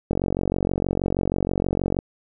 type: click train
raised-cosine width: 2 ms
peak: -9 dBFS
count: 88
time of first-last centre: 0.11-1.989 s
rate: 46.3 Hz
effects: none